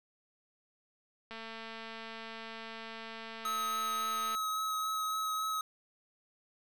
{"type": "click train", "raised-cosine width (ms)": 0.3, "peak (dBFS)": -29, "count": 685, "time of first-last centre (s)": [1.31, 4.35], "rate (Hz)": 225}
{"type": "tone with vibrato", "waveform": "square", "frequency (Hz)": 1279, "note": "D#6", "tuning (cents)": 47, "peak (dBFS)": -33, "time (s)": [3.45, 5.61], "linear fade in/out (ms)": 2, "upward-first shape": "triangle", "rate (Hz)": 3.6, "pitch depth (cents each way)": 12}
{"effects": []}